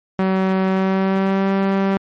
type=tone with pitch glide; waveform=sawtooth; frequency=189.5 to 194.72 Hz; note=F#3 to G3; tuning=+42 to -11 cents; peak=-11 dBFS; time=0.19-1.97 s; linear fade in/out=0 ms; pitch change=+47 cents; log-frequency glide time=0.68-1.51 s; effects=low-pass 2000 Hz 12 dB/octave + MP3 48 kbps